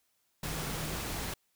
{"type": "tone in noise", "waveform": "sine", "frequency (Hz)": 155.56, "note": "D#3", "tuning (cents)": 0, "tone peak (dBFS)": -40, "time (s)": [0.43, 0.96], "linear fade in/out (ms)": 5, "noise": "pink", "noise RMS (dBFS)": -37, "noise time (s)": [0.43, 1.34], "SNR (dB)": -6, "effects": ["white hiss -75 dBFS RMS until 1.55 s"]}